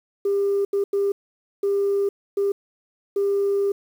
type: tone bursts at uneven times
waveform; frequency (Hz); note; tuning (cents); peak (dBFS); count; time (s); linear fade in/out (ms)
sine; 399.4; G4; +32; -17; 6; 0.25-0.65 / 0.73-0.84 / 0.93-1.12 / 1.63-2.09 / 2.37-2.52 / 3.16-3.72; 5
effects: tanh soft clip ceiling -15 dBFS + 8-bit